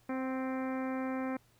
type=harmonic tone with a mistuned harmonic; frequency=261.6 Hz; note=C4; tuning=in tune; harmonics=1 / 2 / 3 / 4 / 5 / 6 / 7 / 8 / 9; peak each=-34 / -40 / -44 / -46 / -48 / -50 / -51 / -52 / -53 dBFS; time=0.09-1.37 s; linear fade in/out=5 ms; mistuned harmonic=3; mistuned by=-17 cents; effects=added 117 Hz sine -68 dBFS peak until 1.59 s + pink hiss -68 dBFS RMS until 1.59 s